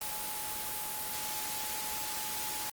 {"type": "tone in noise", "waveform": "sine", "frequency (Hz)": 853, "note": "G#5", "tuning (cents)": 46, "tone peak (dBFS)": -43, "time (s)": [0.01, 2.7], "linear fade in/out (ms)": 5, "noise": "white", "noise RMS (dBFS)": -37, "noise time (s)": [0.01, 2.7], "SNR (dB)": -9, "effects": ["Opus 24 kbps"]}